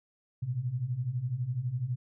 sine beating tone pair, 116.54 / 128.54 Hz, A#2 / C3, 0 / -30 cents, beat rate 12 Hz, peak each -35 / -31 dBFS, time 0.42-1.96 s, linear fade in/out 10 ms, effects none

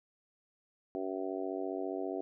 harmonic tone, 94.9 Hz, F#2, 44 cents sharp, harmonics 3 / 4 / 5 / 6 / 7 / 8, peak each -40 / -38 / -43 / -47 / -41 / -47 dBFS, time 0.95-2.21 s, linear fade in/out 0 ms, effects none

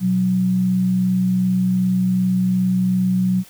sine tone pair together, 122.37 / 185 Hz, B2 / F#3, -16 / 0 cents, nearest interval perfect fifth, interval 716 cents, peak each -26 / -15 dBFS, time 0-3.44 s, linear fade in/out 50 ms, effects white hiss -46 dBFS RMS until 3.49 s

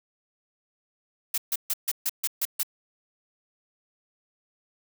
blue noise bursts, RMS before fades -26 dBFS, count 8, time 1.34-2.632 s, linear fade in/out 5 ms, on 39 ms, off 140 ms, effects none

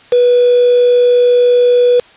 sine tone with quantisation, 489.4 Hz, B4, 16 cents flat, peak -6 dBFS, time 0.12-2 s, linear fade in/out 5 ms, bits 3, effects white hiss -42 dBFS RMS until 2.16 s + resampled to 8000 Hz

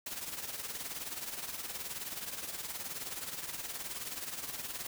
white noise with tremolo, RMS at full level -38 dBFS, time 0.06-4.87 s, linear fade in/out 5 ms, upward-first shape triangle, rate 19 Hz, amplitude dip 70%, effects none

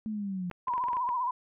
sine linear sweep, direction down, 220.9 to 174.2 Hz, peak -31 dBFS, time 0.06-0.5 s, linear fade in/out 0 ms
clicks, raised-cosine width 0.5 ms, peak -28 dBFS, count 9, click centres 0.513 / 0.682 / 0.737 / 0.78 / 0.839 / 0.885 / 0.932 / 0.969 / 1.09 s
sine tone with vibrato, 987.8 Hz, B5, in tune, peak -27 dBFS, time 0.67-1.31 s, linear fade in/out 5 ms, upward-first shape sine, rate 15 Hz, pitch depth 77 cents each way
effects none

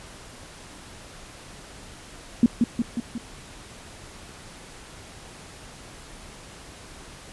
sine tone with echo, 235.6 Hz, A#3, 19 cents sharp, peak -11 dBFS, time 2.43-2.46 s, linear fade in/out 2 ms, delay 180 ms, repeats 4, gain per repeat -4 dB, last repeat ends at 3.18 s, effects pink hiss -44 dBFS RMS until 7.32 s + resampled to 24000 Hz

